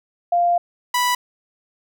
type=tone pair in turn; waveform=sine / sawtooth; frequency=697 / 985.7 Hz; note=F5 / B5; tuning=-4 / -4 cents; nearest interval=tritone; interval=600 cents; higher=second; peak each=-14 / -13 dBFS; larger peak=second; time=0.32-0.58 / 0.94-1.15 s; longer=first; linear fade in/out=5 ms; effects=none